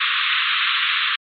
white band-pass noise, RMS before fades -20 dBFS, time 0-1.16 s, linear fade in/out 10 ms, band 1100 to 3800 Hz, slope 96 dB/octave, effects MP3 32 kbps

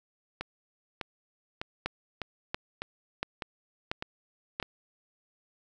two click trains, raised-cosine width 0.3 ms, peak -18 / -14 dBFS, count 8 / 5, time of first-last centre 0.41-4.627 / 1.86-4.6 s, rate 1.66 / 1.46 Hz, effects none

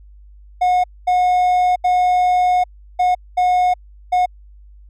triangle tone bursts at uneven times, 725 Hz, F#5, 35 cents flat, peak -10 dBFS, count 6, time 0.61-0.84 / 1.07-1.76 / 1.84-2.64 / 2.99-3.15 / 3.37-3.74 / 4.12-4.26 s, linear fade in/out 10 ms, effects added 50 Hz sine -40 dBFS peak until 4.89 s

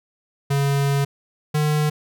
square tone pair in turn, 140 / 150.93 Hz, C#3 / D3, +18 / +48 cents, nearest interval minor second, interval 130 cents, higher second, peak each -18 dBFS, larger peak neither, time 0.5-1.05 / 1.54-1.9 s, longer first, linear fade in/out 10 ms, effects none

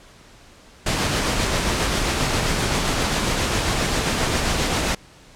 pink noise with tremolo, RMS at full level -20 dBFS, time 0.86-4.95 s, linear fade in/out 5 ms, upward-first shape sine, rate 7.5 Hz, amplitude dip 25%, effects pink hiss -48 dBFS RMS until 5.35 s + low-pass 8000 Hz 12 dB/octave

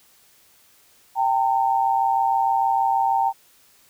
sine tone pair together, 784 / 910.4 Hz, G5 / A#5, 0 / -41 cents, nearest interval minor third, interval 259 cents, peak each -20 dBFS, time 1.15-3.33 s, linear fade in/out 50 ms, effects white hiss -56 dBFS RMS until 3.89 s

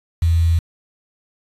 sine tone with quantisation, 83.2 Hz, E2, 17 cents sharp, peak -12 dBFS, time 0.22-0.59 s, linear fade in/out 5 ms, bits 6, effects resampled to 32000 Hz

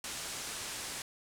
white low-pass noise, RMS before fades -41 dBFS, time 0.04-1.02 s, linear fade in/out 2 ms, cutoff 9600 Hz, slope 24 dB/octave, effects none

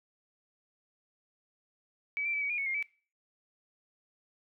sine tone with pitch steps, 2286 / 2350 / 2302 / 2262 / 2423 / 2212 / 2125 / 2298 Hz, D7 / D7 / D7 / C#7 / D#7 / C#7 / C7 / D7, -47 / +1 / -35 / +34 / -47 / -4 / +26 / -38 cents, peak -30 dBFS, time 2.17-2.826 s, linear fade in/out 0 ms, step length 82 ms, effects noise-tail reverb RT60 0.4 s tail -21 dB re dry

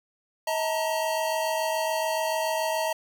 square tone cluster, 637 / 893 / 940 Hz, D#5 / A5 / A#5, +41 / +25 / +14 cents, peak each -28 / -31 / -33 dBFS, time 0.47-2.93 s, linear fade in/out 5 ms, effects none

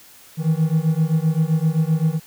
triangle beating tone pair, 155.56 / 163.26 Hz, D#3 / E3, 0 / -16 cents, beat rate 7.7 Hz, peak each -17 dBFS, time 0.37-2.2 s, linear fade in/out 50 ms, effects white hiss -47 dBFS RMS until 2.26 s

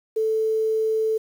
sine tone with quantisation, 440 Hz, A4, in tune, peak -19 dBFS, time 0.16-1.18 s, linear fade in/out 10 ms, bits 8, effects none

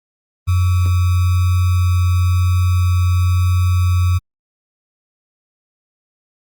sine tone with sample-and-hold, 89.9 Hz, F#2, 49 cents flat, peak -11 dBFS, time 0.47-4.19 s, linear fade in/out 20 ms, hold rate 1225 Hz, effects Opus 24 kbps

